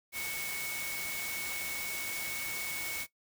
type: tone in noise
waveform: sine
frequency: 2217 Hz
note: C#7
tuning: in tune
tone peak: -38 dBFS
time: 0.12-3.07 s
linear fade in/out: 50 ms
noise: white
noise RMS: -39 dBFS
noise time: 0.12-3.07 s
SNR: -2 dB
effects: noise-tail reverb RT60 0.1 s tail -17 dB re dry